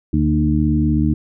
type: harmonic tone with a mistuned harmonic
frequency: 76.2 Hz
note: D#2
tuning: 36 cents flat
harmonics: 1 / 2 / 3 / 4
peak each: -19 / -19 / -19 / -19 dBFS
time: 0.13-1.14 s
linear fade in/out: 5 ms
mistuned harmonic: 2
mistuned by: -25 cents
effects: none